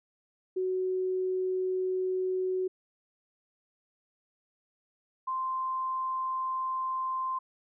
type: tone pair in turn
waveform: sine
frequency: 371.8 / 1043.1 Hz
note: F#4 / C6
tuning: +8 / -6 cents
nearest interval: octave + tritone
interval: 1786 cents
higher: second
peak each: -27 / -29 dBFS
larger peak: first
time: 0.56-2.68 / 5.27-7.39 s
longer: neither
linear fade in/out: 10 ms
effects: none